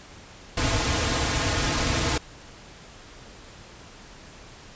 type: noise with comb filter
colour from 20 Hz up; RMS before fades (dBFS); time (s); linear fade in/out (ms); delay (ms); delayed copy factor
pink; -24; 0.57-2.18; 5; 5.2; -0.8
effects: pink hiss -46 dBFS RMS until 4.75 s + resampled to 16000 Hz